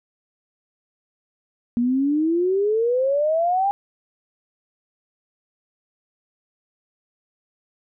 sine exponential sweep, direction up, 234 to 813 Hz, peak -17 dBFS, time 1.77-3.71 s, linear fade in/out 0 ms, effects none

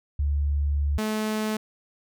sine / sawtooth tone pair in turn, 72 / 215.8 Hz, D2 / A3, -34 / -33 cents, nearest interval octave + perfect fifth, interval 1901 cents, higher second, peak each -21 dBFS, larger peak neither, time 0.19-0.98 / 0.98-1.57 s, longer first, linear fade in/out 5 ms, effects none

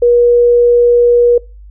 sine tone, 480.2 Hz, B4, 49 cents flat, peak -5 dBFS, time 0.02-1.38 s, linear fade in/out 5 ms, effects noise-tail reverb RT60 0.3 s tail -24 dB re dry + added 50 Hz sine -32 dBFS peak until 1.7 s

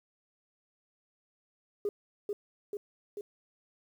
sine tone with echo, 410 Hz, G#4, 22 cents flat, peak -27 dBFS, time 1.85-1.89 s, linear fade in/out 2 ms, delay 440 ms, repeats 3, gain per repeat -3 dB, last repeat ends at 3.21 s, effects tanh soft clip ceiling -24 dBFS + 10-bit

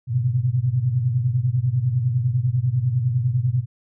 sine tone cluster, 102.4 / 123.4 / 133.4 Hz, G#2 / B2 / C3, -24 / -1 / +34 cents, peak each -27 / -19 / -25 dBFS, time 0.07-3.66 s, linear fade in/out 50 ms, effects none

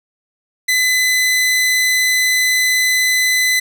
sawtooth tone, 2013 Hz, B6, 33 cents sharp, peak -9 dBFS, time 0.68-3.6 s, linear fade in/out 10 ms, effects none

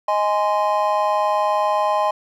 triangle chord, Ab major, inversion second, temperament just, 623 / 830.6 / 1038.3 Hz, Eb5 / Ab5 / C6, +2 / 0 / -14 cents, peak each -19 dBFS, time 0.08-2.11 s, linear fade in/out 5 ms, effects none

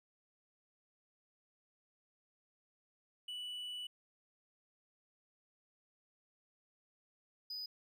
triangle tone pair in turn, 2960 / 4978 Hz, F#7 / D#8, 0 / 0 cents, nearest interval major sixth, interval 900 cents, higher second, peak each -40 / -40 dBFS, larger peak neither, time 3.28-3.87 / 7.5-7.66 s, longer first, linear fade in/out 5 ms, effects none

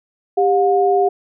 sine tone pair together, 396.5 / 718 Hz, G4 / F5, +20 / +48 cents, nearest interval minor seventh, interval 1028 cents, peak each -14 / -15 dBFS, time 0.37-1.09 s, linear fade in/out 10 ms, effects none

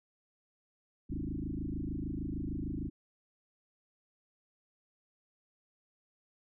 sine tone with frequency modulation, 172.2 Hz, F3, 24 cents flat, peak -34 dBFS, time 1.09-2.9 s, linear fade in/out 20 ms, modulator 26.6 Hz, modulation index 5.5, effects none

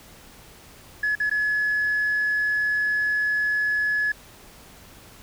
sine tone with dropouts, 1701 Hz, G#6, 41 cents sharp, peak -19 dBFS, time 1.03-4.12 s, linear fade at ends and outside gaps 5 ms, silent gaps 1.153-1.2 / 1.297-1.312 s, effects tanh soft clip ceiling -17 dBFS + pink hiss -48 dBFS RMS until 5.22 s

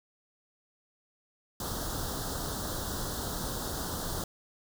pink band-stop noise, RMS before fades -35 dBFS, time 1.6-4.24 s, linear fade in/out 2 ms, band 1600 to 3400 Hz, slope 48 dB/octave, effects none

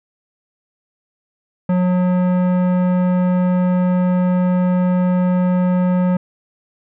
sine tone with tanh clipping, 181.1 Hz, F#3, 37 cents flat, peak -15 dBFS, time 1.69-6.17 s, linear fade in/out 5 ms, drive 15 dB, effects none

